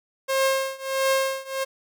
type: tone with tremolo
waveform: sawtooth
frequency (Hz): 535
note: C5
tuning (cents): +38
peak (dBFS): -14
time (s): 0.28-1.65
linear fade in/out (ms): 20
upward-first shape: triangle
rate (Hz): 1.5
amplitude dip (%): 95
effects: none